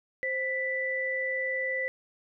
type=tone pair together; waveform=sine; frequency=523.3 / 1978.6 Hz; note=C5 / B6; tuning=0 / +3 cents; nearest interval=octave + major seventh; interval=2303 cents; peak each=-33 / -29 dBFS; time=0.23-1.88 s; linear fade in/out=0 ms; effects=none